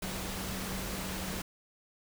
sine tone in noise, 189.3 Hz, F#3, 40 cents sharp, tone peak -41 dBFS, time 0.02-1.42 s, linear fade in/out 5 ms, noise pink, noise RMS -38 dBFS, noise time 0.02-1.42 s, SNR -6 dB, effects none

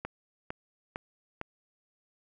click train, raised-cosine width 0.5 ms, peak -20 dBFS, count 4, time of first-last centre 0.05-1.414 s, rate 2.2 Hz, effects none

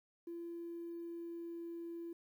triangle tone with pitch glide, 340.1 to 337.9 Hz, F4 to E4, -46 to +43 cents, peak -39 dBFS, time 0.27-2.13 s, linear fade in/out 5 ms, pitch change -11 cents, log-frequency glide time 0.47-1.71 s, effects tanh soft clip ceiling -40 dBFS + 12-bit

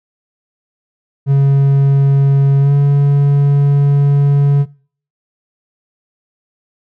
triangle tone with pitch glide, 138.59 to 141.83 Hz, C#3 to C#3, 0 to +40 cents, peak -5 dBFS, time 1.26-4.66 s, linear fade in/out 50 ms, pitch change +40 cents, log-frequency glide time 2.6-2.72 s, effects noise-tail reverb RT60 0.5 s tail -23 dB re dry

